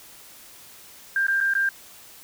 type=tone with dropouts; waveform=sine; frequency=1590 Hz; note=G6; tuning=24 cents sharp; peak=-19 dBFS; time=1.16-1.69 s; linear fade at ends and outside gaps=2 ms; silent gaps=1.268-1.282 / 1.404-1.41 / 1.537-1.551 s; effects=white hiss -47 dBFS RMS until 2.23 s